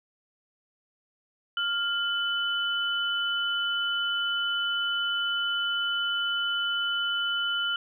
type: tone pair together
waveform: sine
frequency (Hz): 1401 / 3003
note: F6 / F#7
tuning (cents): +5 / +25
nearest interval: octave + minor second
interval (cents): 1320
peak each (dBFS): -28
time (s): 1.57-7.76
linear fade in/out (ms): 2
effects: none